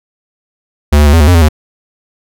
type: tone with pitch steps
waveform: square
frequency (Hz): 73.3 / 74.4 / 72.2 / 82.7 / 73.9 / 89 / 83.4 / 76.5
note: D2 / D2 / D2 / E2 / D2 / F2 / E2 / D#2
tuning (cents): -3 / +23 / -29 / +6 / +11 / +33 / +21 / -29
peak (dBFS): -4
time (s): 0.92-1.488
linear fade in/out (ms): 10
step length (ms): 71
effects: none